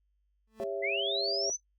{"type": "tone with exponential growth", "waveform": "30% pulse", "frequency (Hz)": 220, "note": "A3", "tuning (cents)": 0, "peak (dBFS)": -37, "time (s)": [0.47, 0.64], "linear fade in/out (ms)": 5, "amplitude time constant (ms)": 35}
{"type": "chord", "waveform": "sine", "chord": "C# diminished", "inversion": "second", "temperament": "just", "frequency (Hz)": [399.1, 554.4, 665.2], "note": ["G4", "C#5", "E5"], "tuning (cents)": [31, 0, 16], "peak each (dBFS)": -36, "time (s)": [0.6, 1.5], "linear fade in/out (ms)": 0}
{"type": "linear sweep", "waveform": "sine", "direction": "up", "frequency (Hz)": [1962, 6170], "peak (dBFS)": -30, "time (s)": [0.82, 1.57], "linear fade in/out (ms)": 20}
{"effects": ["noise-tail reverb RT60 0.1 s tail -17 dB re dry", "added 50 Hz sine -70 dBFS peak until 1.78 s"]}